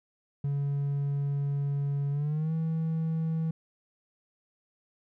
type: tone with pitch glide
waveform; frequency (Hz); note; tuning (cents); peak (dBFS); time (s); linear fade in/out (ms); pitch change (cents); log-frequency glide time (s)
triangle; 141.4 to 161.49; C#3 to E3; +35 to -35; -24; 0.44-3.51; 5; +230; 2.11-2.53
effects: tanh soft clip ceiling -20 dBFS